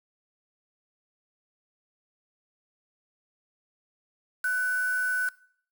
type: tone with quantisation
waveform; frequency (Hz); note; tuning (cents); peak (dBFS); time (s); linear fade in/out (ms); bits
sine; 1497; F#6; +20; -24; 4.44-5.29; 5; 6
effects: noise-tail reverb RT60 0.6 s tail -22 dB re dry